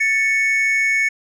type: tone pair together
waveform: triangle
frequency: 1768.2 / 2217 Hz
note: A6 / C#7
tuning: +8 / 0 cents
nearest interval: major third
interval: 392 cents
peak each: -20 / -14 dBFS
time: 0-1.09 s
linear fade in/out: 10 ms
effects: resampled to 24000 Hz